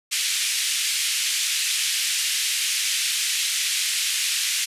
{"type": "band-pass noise", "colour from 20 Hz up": "pink", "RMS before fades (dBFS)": -24, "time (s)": [0.11, 4.66], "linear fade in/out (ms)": 20, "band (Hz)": [2300, 11000], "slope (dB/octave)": 24, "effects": ["resampled to 32000 Hz"]}